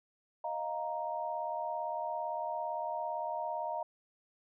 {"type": "chord", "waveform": "sine", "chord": "Eb suspended second", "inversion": "none", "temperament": "just", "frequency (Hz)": [622.3, 700, 933.4], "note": ["Eb5", "F5", "Bb5"], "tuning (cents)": [0, 4, 2], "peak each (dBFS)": [-39, -39, -37], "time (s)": [0.44, 3.83], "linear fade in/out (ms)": 5, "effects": []}